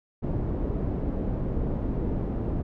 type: low-pass noise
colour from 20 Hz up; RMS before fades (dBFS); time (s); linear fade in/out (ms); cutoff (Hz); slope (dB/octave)
pink; -28; 0.22-2.63; 20; 400; 12
effects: none